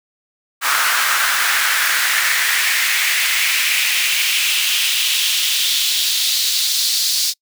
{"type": "noise with high-pass filter sweep", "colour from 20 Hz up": "pink", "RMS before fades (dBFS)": -17, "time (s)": [0.61, 7.34], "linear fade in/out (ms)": 50, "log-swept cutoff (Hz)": [1300, 4600], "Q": 2.7, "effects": ["noise-tail reverb RT60 0.1 s tail -26 dB re dry"]}